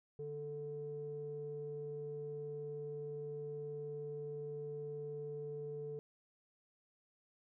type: tone with low-pass filter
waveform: square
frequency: 146.8 Hz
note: D3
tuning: in tune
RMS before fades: -44 dBFS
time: 0.19-5.99 s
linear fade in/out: 0 ms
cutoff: 430 Hz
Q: 7.3
effects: none